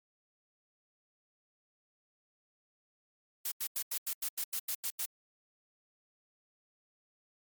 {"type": "noise bursts", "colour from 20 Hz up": "blue", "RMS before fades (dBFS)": -35, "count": 11, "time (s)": [3.45, 5.057], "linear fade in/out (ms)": 5, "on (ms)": 67, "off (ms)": 87, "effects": ["MP3 96 kbps"]}